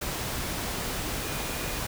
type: tone in noise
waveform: sine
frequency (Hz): 2446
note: D#7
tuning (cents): -30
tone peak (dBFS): -43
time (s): 1.23-1.8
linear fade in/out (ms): 10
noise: pink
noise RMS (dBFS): -32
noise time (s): 0.01-1.87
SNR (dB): -14
effects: none